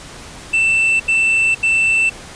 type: tone bursts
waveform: triangle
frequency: 2667 Hz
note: E7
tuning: 20 cents sharp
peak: -10 dBFS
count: 3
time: 0.53-2.098 s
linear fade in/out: 10 ms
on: 470 ms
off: 79 ms
effects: pink hiss -35 dBFS RMS until 2.35 s + resampled to 22050 Hz